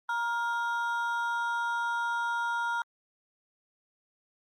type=ring-modulated tone; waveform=triangle; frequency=1174.7 Hz; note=D6; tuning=in tune; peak=-23 dBFS; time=0.09-2.82 s; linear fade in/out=2 ms; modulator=232 Hz; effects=Opus 24 kbps